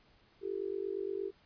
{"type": "tone with amplitude modulation", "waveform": "sine", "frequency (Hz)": 392.9, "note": "G4", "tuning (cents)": 4, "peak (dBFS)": -30, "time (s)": [0.41, 1.32], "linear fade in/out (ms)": 50, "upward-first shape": "sine", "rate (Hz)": 48.6, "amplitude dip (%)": 95, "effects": ["pink hiss -66 dBFS RMS until 1.45 s", "resampled to 11025 Hz"]}